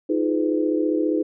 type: chord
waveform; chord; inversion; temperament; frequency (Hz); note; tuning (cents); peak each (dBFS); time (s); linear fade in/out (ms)
sine; F half-diminished seventh; third; just; 314.3 / 349.2 / 419.1 / 502.9; Eb4 / F4 / Ab4 / Cb5; +18 / 0 / +16 / +31; -21 / -26 / -26 / -27; 0.09-1.23; 10
effects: none